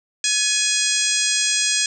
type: harmonic tone with a mistuned harmonic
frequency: 830.6 Hz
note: G#5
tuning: in tune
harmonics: 2 / 3 / 4 / 5 / 6 / 7 / 8 / 9 / 10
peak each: -29 / -26 / -25 / -28 / -25 / -27 / -24 / -27 / -27 dBFS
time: 0.24-1.86 s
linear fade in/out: 2 ms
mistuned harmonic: 2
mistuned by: +40 cents
effects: none

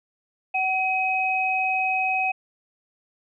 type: tone pair together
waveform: sine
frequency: 753 / 2533 Hz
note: F#5 / D#7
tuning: +30 / +30 cents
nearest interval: octave + major sixth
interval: 2100 cents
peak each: -24 / -23 dBFS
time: 0.54-2.32 s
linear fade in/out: 10 ms
effects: none

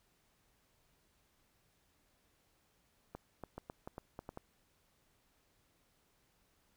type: clicks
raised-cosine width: 1 ms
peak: -30 dBFS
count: 9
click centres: 3.15 / 3.437 / 3.58 / 3.699 / 3.875 / 3.981 / 4.191 / 4.291 / 4.374 s
effects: pink hiss -74 dBFS RMS until 6.76 s

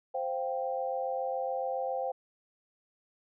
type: chord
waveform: sine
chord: C suspended fourth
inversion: none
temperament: just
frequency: 523.3 / 697.7 / 784.9 Hz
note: C5 / F5 / G5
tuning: 0 / -2 / +2 cents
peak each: -33 / -37 / -35 dBFS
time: 0.14-2.12 s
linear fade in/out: 10 ms
effects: none

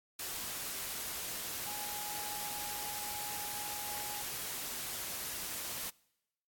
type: tone in noise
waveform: sine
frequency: 830.6 Hz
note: G#5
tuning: in tune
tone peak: -44 dBFS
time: 1.66-4.22 s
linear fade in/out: 5 ms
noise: white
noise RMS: -40 dBFS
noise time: 0.19-5.9 s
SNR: -7 dB
effects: noise-tail reverb RT60 0.9 s tail -25 dB re dry + AAC 64 kbps

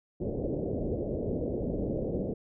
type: low-pass noise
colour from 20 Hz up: white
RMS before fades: -32 dBFS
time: 0.2-2.34 s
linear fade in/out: 10 ms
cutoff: 560 Hz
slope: 48 dB/octave
effects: none

